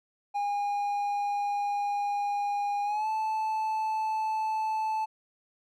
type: tone with pitch glide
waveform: triangle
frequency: 815 to 873.5 Hz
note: G#5 to A5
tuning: -33 to -13 cents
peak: -25 dBFS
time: 0.34-5.06 s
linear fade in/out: 20 ms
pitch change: +120 cents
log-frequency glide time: 2.84-3.08 s
effects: none